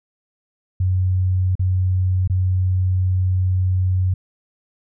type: tone with dropouts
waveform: sine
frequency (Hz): 92.5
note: F#2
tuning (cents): 0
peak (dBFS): -15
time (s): 0.8-4.14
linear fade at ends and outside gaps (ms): 5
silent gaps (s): 1.554-1.594 / 2.276-2.298
effects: none